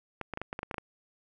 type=clicks; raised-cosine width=0.5 ms; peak=-20 dBFS; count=10; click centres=0.213 / 0.337 / 0.374 / 0.416 / 0.529 / 0.591 / 0.631 / 0.712 / 0.743 / 0.782 s; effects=none